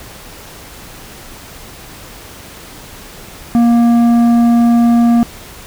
sine tone with tanh clipping, 235.4 Hz, A#3, 17 cents sharp, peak -8 dBFS, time 3.55-5.23 s, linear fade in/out 0 ms, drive 9 dB, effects pink hiss -34 dBFS RMS until 5.66 s

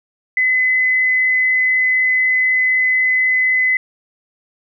sine tone with frequency modulation, 2024 Hz, B6, 42 cents sharp, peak -12 dBFS, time 0.37-3.77 s, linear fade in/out 2 ms, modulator 38.7 Hz, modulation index 0.23, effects none

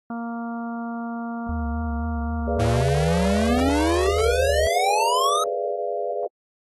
harmonic tone, 233.1 Hz, A#3, in tune, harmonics 1 / 2 / 3 / 4 / 5 / 6, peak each -28 / -43 / -35 / -41 / -41 / -41 dBFS, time 0.1-2.81 s, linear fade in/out 2 ms
sine tone with vibrato, 74.4 Hz, D2, 23 cents sharp, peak -25 dBFS, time 1.49-4.67 s, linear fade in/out 0 ms, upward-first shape sine, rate 3.8 Hz, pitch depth 100 cents each way
sine chord, G# diminished seventh, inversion none, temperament equal with one note detuned, 415.3 / 493.9 / 587.3 / 688 Hz, G#4 / B4 / D5 / F5, 0 / 0 / 0 / -26 cents, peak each -29 dBFS, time 2.47-6.27 s, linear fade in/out 5 ms
square exponential sweep, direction up, 105.2 to 1291 Hz, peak -21 dBFS, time 2.59-5.44 s, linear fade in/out 10 ms
effects AAC 32 kbps

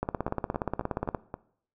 two click trains, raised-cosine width 1 ms, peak -14 / -20 dBFS, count 20 / 5, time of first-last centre 0.03-1.148 / 0.28-1.341 s, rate 17 / 3.77 Hz, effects noise-tail reverb RT60 0.6 s tail -19 dB re dry

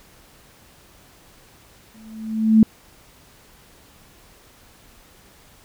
sine tone with exponential growth, 219.9 Hz, A3, 1 cent flat, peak -6 dBFS, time 1.94-2.63 s, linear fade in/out 2 ms, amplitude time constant 150 ms, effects pink hiss -51 dBFS RMS until 5.64 s

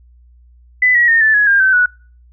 sine tone with pitch steps, 2001 / 1915.1 / 1832.8 / 1754.1 / 1678.8 / 1606.6 / 1537.6 / 1471.6 Hz, B6 / A#6 / A#6 / A6 / G#6 / G6 / G6 / F#6, +22 / +46 / -30 / -6 / +18 / +42 / -34 / -10 cents, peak -8 dBFS, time 0.82-1.86 s, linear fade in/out 5 ms, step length 130 ms, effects noise-tail reverb RT60 0.4 s tail -25 dB re dry + added 60 Hz sine -43 dBFS peak until 2.32 s

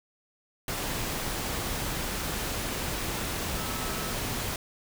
sine tone in noise, 1300 Hz, E6, 24 cents flat, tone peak -41 dBFS, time 3.57-4.13 s, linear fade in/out 2 ms, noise pink, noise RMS -32 dBFS, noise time 0.68-4.56 s, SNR -12 dB, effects none

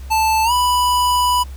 square tone with pitch glide, 880 to 987.8 Hz, A5 to B5, 0 to 0 cents, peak -14 dBFS, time 0.1-1.44 s, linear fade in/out 20 ms, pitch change +200 cents, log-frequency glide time 0.44-0.52 s, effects added 66 Hz sine -29 dBFS peak until 1.56 s + pink hiss -46 dBFS RMS until 1.56 s

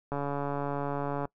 click train, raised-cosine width 1 ms, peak -19 dBFS, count 162, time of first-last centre 0.12-1.254 s, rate 142 Hz, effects noise-tail reverb RT60 0.1 s tail -23 dB re dry

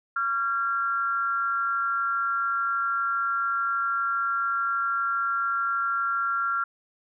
sine tone with amplitude modulation, 1376 Hz, F6, 26 cents flat, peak -20 dBFS, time 0.16-6.64 s, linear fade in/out 5 ms, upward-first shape sine, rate 247 Hz, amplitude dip 70%, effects none

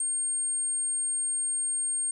sine tone, 8550 Hz, C9, 36 cents sharp, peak -26 dBFS, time 0-2.11 s, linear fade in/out 2 ms, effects none

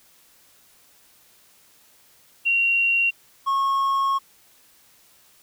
sine / triangle tone pair in turn, 2752 / 1092.1 Hz, F7 / C#6, -26 / -26 cents, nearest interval octave + major third, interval 1600 cents, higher first, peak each -17 dBFS, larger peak neither, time 2.45-3.11 / 3.46-4.19 s, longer second, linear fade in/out 20 ms, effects white hiss -56 dBFS RMS until 5.42 s

